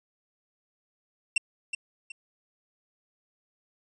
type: tone with echo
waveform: 45% pulse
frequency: 2709 Hz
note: E7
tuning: 47 cents sharp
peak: -20 dBFS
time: 1.36-1.38 s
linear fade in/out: 5 ms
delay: 370 ms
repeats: 2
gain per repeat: -9 dB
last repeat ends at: 2.12 s
effects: resampled to 22050 Hz